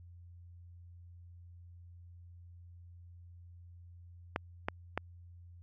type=clicks; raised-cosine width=0.5 ms; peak=-17 dBFS; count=3; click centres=4.361 / 4.685 / 4.976 s; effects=added 87 Hz sine -51 dBFS peak until 5.62 s